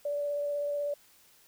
sine tone with vibrato, 579 Hz, D5, 25 cents flat, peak -29 dBFS, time 0.05-0.94 s, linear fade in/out 5 ms, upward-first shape square, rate 16 Hz, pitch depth 8 cents each way, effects white hiss -61 dBFS RMS until 1.47 s

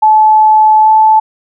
sine tone with pitch glide, 864 to 871.5 Hz, A5 to A5, -32 to -17 cents, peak -3 dBFS, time 0.02-1.2 s, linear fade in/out 10 ms, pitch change +15 cents, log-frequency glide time 0.82-0.89 s, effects none

